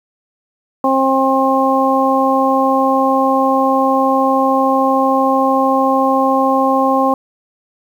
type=harmonic tone; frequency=266.7 Hz; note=C4; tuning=33 cents sharp; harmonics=1 / 2 / 3 / 4; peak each=-16 / -16 / -16 / -16 dBFS; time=0.84-7.14 s; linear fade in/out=2 ms; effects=7-bit